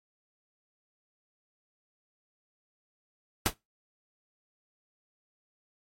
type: noise with exponential decay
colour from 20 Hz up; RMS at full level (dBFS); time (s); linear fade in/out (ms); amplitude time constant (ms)
pink; -20; 3.46-3.54; 0; 17
effects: noise-tail reverb RT60 0.2 s tail -22 dB re dry + MP3 64 kbps